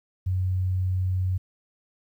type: tone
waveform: sine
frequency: 92.6 Hz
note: F#2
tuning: 2 cents sharp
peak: -22 dBFS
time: 0.26-1.38 s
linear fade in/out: 10 ms
effects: 10-bit